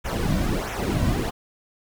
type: noise with flanger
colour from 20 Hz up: brown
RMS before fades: -24 dBFS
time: 0.04-1.31 s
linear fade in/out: 20 ms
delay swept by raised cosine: 0.21 to 2.41 ms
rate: 1.5 Hz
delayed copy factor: -0.75
effects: none